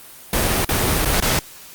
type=noise with dropouts; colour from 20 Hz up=pink; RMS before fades=-18 dBFS; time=0.33-1.39 s; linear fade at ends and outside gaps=2 ms; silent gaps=0.647-0.69 / 1.049-1.056 / 1.202-1.223 s; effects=white hiss -41 dBFS RMS until 1.74 s + Opus 32 kbps